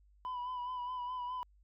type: tone with vibrato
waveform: sine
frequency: 994 Hz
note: B5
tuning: 11 cents sharp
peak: -34 dBFS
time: 0.25-1.43 s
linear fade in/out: 0 ms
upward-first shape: sine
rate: 4.8 Hz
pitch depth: 37 cents each way
effects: tanh soft clip ceiling -36 dBFS + added 50 Hz sine -62 dBFS peak until 1.63 s